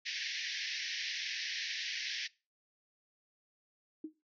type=band-pass noise; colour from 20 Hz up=pink; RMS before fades=-39 dBFS; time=0.05-2.28 s; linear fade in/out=20 ms; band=1700 to 5900 Hz; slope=96 dB/octave
type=tone with exponential decay; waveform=sine; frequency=312.9 Hz; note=D#4; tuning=10 cents sharp; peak=-35 dBFS; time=4.04-4.14 s; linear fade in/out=5 ms; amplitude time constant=20 ms
effects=noise-tail reverb RT60 0.3 s tail -22 dB re dry